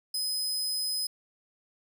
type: tone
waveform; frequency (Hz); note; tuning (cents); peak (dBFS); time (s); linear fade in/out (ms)
sawtooth; 5040; D#8; +21; -26; 0.14-1.07; 5
effects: none